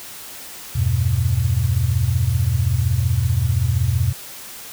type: chord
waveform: sine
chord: E minor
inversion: none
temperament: equal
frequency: 82.41 / 98 / 123.47 Hz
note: E2 / G2 / B2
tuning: 0 / 0 / 0 cents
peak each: -21 / -20 / -19 dBFS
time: 0.75-4.13 s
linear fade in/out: 10 ms
effects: white hiss -36 dBFS RMS until 4.72 s